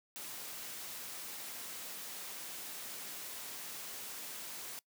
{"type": "noise", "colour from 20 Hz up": "white", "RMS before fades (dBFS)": -45, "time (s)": [0.16, 4.79], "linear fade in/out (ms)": 0, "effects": ["noise-tail reverb RT60 0.1 s tail -22 dB re dry", "high-pass 150 Hz 12 dB/octave"]}